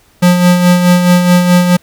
square tone with tremolo, 178 Hz, F3, 33 cents sharp, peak -4 dBFS, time 0.22-1.77 s, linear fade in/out 10 ms, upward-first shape sine, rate 4.7 Hz, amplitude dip 50%, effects pink hiss -49 dBFS RMS until 1.82 s

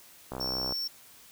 click train, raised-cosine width 1 ms, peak -22 dBFS, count 27, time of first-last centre 0.32-0.724 s, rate 64.4 Hz
square tone, 5440 Hz, F8, 46 cents flat, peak -31 dBFS, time 0.4-0.88 s, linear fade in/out 10 ms
effects white hiss -54 dBFS RMS until 1.31 s

